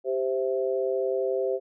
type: chord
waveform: sine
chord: C major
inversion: second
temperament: equal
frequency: 392 / 523.3 / 659.3 Hz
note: G4 / C5 / E5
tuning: 0 / 0 / 0 cents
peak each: -27 / -27 / -33 dBFS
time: 0.04-1.6 s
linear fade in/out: 50 ms
effects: none